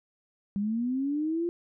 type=linear sweep; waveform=sine; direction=up; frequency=196 to 349.2 Hz; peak=-26 dBFS; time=0.56-1.49 s; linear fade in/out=0 ms; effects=none